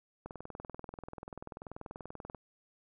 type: click train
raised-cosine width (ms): 1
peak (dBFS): -29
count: 44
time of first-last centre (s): 0.26-2.347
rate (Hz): 20.6
effects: none